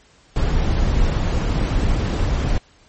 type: noise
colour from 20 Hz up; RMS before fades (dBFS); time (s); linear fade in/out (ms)
brown; -18; 0.36-2.58; 2
effects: pink hiss -53 dBFS RMS until 2.88 s + MP3 32 kbps